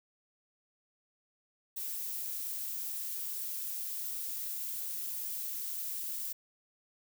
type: noise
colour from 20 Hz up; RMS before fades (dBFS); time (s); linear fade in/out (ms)
violet; -38; 1.76-6.33; 10
effects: none

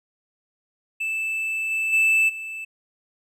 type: tone with level steps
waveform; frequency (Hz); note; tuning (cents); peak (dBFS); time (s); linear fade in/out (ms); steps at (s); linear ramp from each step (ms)
triangle; 2637; E7; 0; -22 / -20 / -14 / -29; 1-2.65; 10; 1.7 / 1.92 / 2.28; 20
effects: none

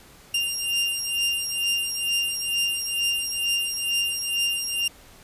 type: beating tone pair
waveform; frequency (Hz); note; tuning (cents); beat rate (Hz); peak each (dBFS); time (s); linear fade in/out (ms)
sawtooth; 2794 / 2796.2; F7 / F7; 0 / +1; 2.2; -23; 0.34-4.88; 5
effects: pink hiss -50 dBFS RMS until 5.23 s + resampled to 32000 Hz

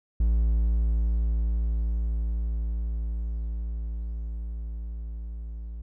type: tone with level ramp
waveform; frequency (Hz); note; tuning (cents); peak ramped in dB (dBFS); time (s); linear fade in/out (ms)
triangle; 56.1; A1; +34; -17 to -32; 0.2-5.82; 5
effects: none

